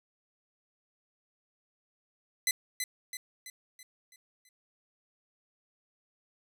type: tone with echo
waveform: 10% pulse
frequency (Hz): 2022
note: B6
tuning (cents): +40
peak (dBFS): -16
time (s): 2.47-2.51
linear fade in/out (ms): 2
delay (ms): 330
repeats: 6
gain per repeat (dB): -6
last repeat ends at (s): 4.49
effects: none